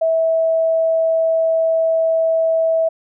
sine tone, 651 Hz, E5, 22 cents flat, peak -13 dBFS, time 0.01-2.89 s, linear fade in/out 10 ms, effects none

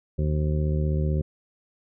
harmonic tone, 75.8 Hz, D#2, 45 cents flat, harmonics 1 / 2 / 3 / 4 / 5 / 6 / 7, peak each -24 / -25 / -35 / -40 / -34 / -45 / -37 dBFS, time 0.18-1.22 s, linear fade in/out 10 ms, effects none

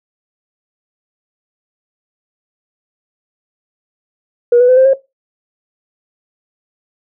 sine tone with pitch steps, 480 / 494.1 / 508.5 / 523.4 / 538.8 Hz, B4 / B4 / C5 / C5 / C#5, -49 / +1 / -50 / 0 / -49 cents, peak -4 dBFS, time 4.52-4.935 s, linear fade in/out 5 ms, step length 83 ms, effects noise-tail reverb RT60 0.2 s tail -18 dB re dry + tanh soft clip ceiling -1 dBFS

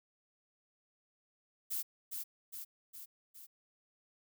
violet noise with echo, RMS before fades -37 dBFS, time 1.7-1.83 s, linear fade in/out 20 ms, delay 410 ms, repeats 4, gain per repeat -4 dB, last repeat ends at 3.47 s, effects none

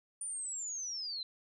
sine linear sweep, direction down, 9397 to 3981 Hz, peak -37 dBFS, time 0.21-1.23 s, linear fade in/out 2 ms, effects none

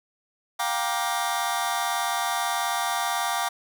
sawtooth chord, G minor seventh, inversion third, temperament just, 705.6 / 784 / 940.8 / 1176 Hz, F5 / G5 / Bb5 / D6, +18 / 0 / +16 / +2 cents, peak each -26 dBFS, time 0.59-3.49 s, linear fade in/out 10 ms, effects none

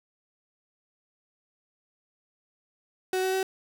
35% pulse tone with pitch steps, 373.1 / 376.6 / 380.1 Hz, F#4 / F#4 / F#4, +14 / +31 / +47 cents, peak -23 dBFS, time 3.13-3.43 s, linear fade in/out 2 ms, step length 100 ms, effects none

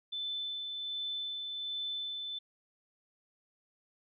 sine tone with tremolo, 3520 Hz, A7, in tune, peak -34 dBFS, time 0.12-2.39 s, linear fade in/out 10 ms, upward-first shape sine, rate 1.3 Hz, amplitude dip 30%, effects none

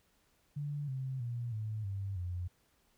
sine tone with pitch steps, 145.4 / 131.8 / 119.47 / 108.3 / 98.17 / 88.99 Hz, D3 / C3 / A#2 / A2 / G2 / F2, -17 / +13 / +43 / -27 / +3 / +33 cents, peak -35 dBFS, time 0.56-2.48 s, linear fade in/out 10 ms, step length 320 ms, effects pink hiss -72 dBFS RMS until 2.97 s

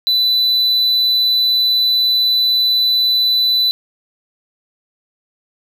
triangle tone, 3991 Hz, B7, 17 cents sharp, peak -10 dBFS, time 0.07-3.71 s, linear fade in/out 0 ms, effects none

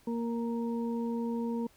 harmonic tone, 233.1 Hz, A#3, in tune, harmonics 1 / 2 / 4, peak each -31 / -37 / -43 dBFS, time 0.07-1.67 s, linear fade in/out 5 ms, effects pink hiss -63 dBFS RMS until 1.76 s

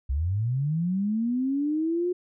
sine linear sweep, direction up, 61.74 to 363.3 Hz, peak -23 dBFS, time 0.09-2.13 s, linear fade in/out 10 ms, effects none

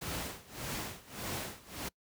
pink noise with tremolo, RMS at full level -37 dBFS, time 0.01-1.89 s, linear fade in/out 10 ms, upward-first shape sine, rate 1.7 Hz, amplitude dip 90%, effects noise-tail reverb RT60 0.1 s tail -25 dB re dry + high-pass 60 Hz 12 dB/octave

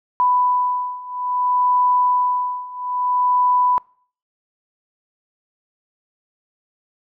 sine beating tone pair, 993 / 993.6 Hz, B5 / B5, +9 / +10 cents, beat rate 0.6 Hz, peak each -20 / -18 dBFS, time 0.2-3.78 s, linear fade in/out 0 ms, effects noise-tail reverb RT60 0.5 s tail -25 dB re dry

